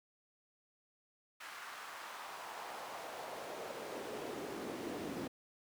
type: noise with high-pass filter sweep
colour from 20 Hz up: brown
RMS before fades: -45 dBFS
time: 1.4-5.28 s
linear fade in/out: 10 ms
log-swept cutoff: 1400 to 260 Hz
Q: 1.7
effects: none